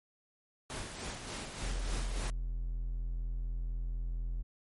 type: noise with tremolo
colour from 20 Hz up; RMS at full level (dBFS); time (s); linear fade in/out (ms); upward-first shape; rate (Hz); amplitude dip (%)
pink; -40; 0.7-2.3; 0; sine; 3.4; 45
type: tone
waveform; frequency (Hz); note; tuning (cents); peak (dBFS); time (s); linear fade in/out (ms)
triangle; 42.08; E1; +36; -31; 1.61-4.43; 20
effects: MP3 48 kbps